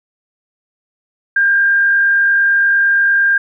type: tone with frequency modulation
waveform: sine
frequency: 1600 Hz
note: G6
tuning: 35 cents sharp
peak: -9 dBFS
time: 1.36-3.38 s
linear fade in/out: 5 ms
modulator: 48.7 Hz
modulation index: 0.39
effects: none